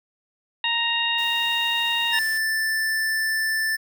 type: harmonic tone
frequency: 932.3 Hz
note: A#5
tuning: in tune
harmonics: 1 / 2 / 3 / 4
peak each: -29 / -27 / -24 / -26 dBFS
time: 0.64-2.19 s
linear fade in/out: 2 ms
type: noise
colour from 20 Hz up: white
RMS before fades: -42 dBFS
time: 1.18-2.38 s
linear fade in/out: 5 ms
type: tone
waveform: square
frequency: 1765 Hz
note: A6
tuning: 5 cents sharp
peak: -22 dBFS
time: 2.12-3.77 s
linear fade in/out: 20 ms
effects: none